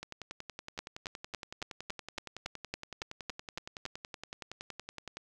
two click trains, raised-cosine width 0.2 ms, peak -24 / -19 dBFS, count 56 / 12, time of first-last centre 0.03-5.17 / 0.79-3.854 s, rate 10.7 / 3.59 Hz, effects none

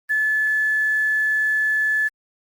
sine tone with quantisation, 1729 Hz, A6, 31 cents flat, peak -17 dBFS, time 0.09-2.09 s, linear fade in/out 20 ms, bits 7, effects Opus 32 kbps

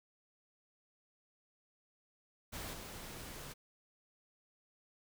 pink noise with level steps, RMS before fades -44 / -48 dBFS, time 2.52-3.54 s, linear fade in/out 20 ms, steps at 2.73 s, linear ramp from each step 5 ms, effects none

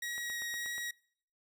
sawtooth tone with vibrato, 1900 Hz, A#6, 33 cents sharp, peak -33 dBFS, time 0.02-0.91 s, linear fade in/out 5 ms, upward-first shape sine, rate 1.7 Hz, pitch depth 8 cents each way
click train, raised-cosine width 0.5 ms, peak -35 dBFS, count 6, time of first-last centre 0.18-0.781 s, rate 8.32 Hz
effects noise-tail reverb RT60 0.6 s tail -25 dB re dry

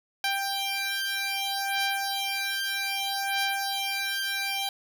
10% pulse beating tone pair, 788 / 788.63 Hz, G5 / G5, +9 / +10 cents, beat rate 0.63 Hz, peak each -22 dBFS, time 0.24-4.69 s, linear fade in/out 2 ms, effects none

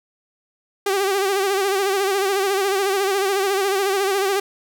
sawtooth tone with vibrato, 391.8 Hz, G4, 1 cent flat, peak -14 dBFS, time 0.86-4.4 s, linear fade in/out 5 ms, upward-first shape sine, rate 14 Hz, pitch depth 67 cents each way, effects none

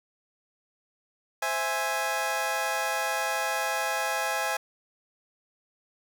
20% pulse chord, C augmented, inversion none, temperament equal, 523.3 / 659.3 / 830.6 Hz, C5 / E5 / G#5, 0 / 0 / 0 cents, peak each -29 / -27 / -24 dBFS, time 1.42-4.57 s, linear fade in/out 5 ms, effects none

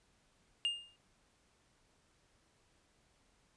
triangle tone with exponential decay, 2820 Hz, F7, 16 cents sharp, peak -27 dBFS, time 0.65-0.96 s, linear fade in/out 0 ms, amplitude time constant 66 ms, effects pink hiss -72 dBFS RMS until 3.56 s + resampled to 22050 Hz

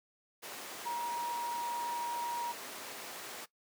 sine tone in noise, 950 Hz, A#5, 33 cents sharp, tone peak -33 dBFS, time 0.85-2.53 s, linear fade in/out 20 ms, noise pink, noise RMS -43 dBFS, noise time 0.42-3.46 s, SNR +7 dB, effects noise-tail reverb RT60 0.1 s tail -17 dB re dry + high-pass 400 Hz 12 dB/octave

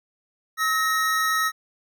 square tone pair together, 1288.9 / 1864.7 Hz, E6 / A#6, -39 / 0 cents, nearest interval tritone, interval 639 cents, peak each -23 / -25 dBFS, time 0.57-1.52 s, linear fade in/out 50 ms, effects none

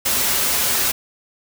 white noise with comb filter, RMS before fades -19 dBFS, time 0.05-0.92 s, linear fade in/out 10 ms, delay 6.4 ms, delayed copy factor -0.5, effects none

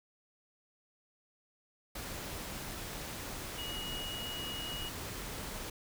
sine tone in noise, 2894 Hz, F#7, 39 cents flat, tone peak -40 dBFS, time 3.58-4.89 s, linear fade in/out 5 ms, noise pink, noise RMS -42 dBFS, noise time 1.95-5.7 s, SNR -1 dB, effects none

